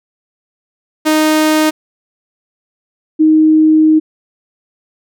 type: tone pair in turn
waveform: sawtooth / sine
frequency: 310 / 312.5 Hz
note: D#4 / D#4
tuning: -6 / +8 cents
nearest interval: unison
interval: 14 cents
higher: second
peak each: -5 dBFS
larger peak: neither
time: 1.05-1.71 / 3.19-4 s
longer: second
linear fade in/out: 20 ms
effects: none